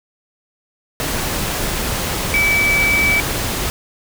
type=tone in noise; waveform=sine; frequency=2301 Hz; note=D7; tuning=36 cents flat; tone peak=-13 dBFS; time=2.34-3.2 s; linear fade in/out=0 ms; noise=pink; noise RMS=-21 dBFS; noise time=1-3.7 s; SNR=+5 dB; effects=none